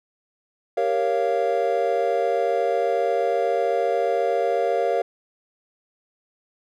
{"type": "chord", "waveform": "triangle", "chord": "G half-diminished seventh", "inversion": "none", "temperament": "equal with one note detuned", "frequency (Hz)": [392, 466.2, 554.4, 692.8], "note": ["G4", "Bb4", "Db5", "F5"], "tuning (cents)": [0, 0, 0, -14], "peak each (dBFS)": [-26, -22, -23, -22], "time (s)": [0.77, 5.02], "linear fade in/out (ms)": 5, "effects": []}